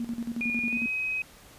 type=tone with tremolo; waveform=sine; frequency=234.2 Hz; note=A#3; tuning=8 cents sharp; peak=-28 dBFS; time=0-0.86 s; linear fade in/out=2 ms; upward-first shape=square; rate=11 Hz; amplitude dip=75%
type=tone with pitch glide; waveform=sine; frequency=2436 to 2531 Hz; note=D#7 to D#7; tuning=-37 to +29 cents; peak=-27 dBFS; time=0.41-1.22 s; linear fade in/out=2 ms; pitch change=+66 cents; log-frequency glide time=0.66-0.83 s
effects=pink hiss -52 dBFS RMS until 1.58 s + resampled to 32000 Hz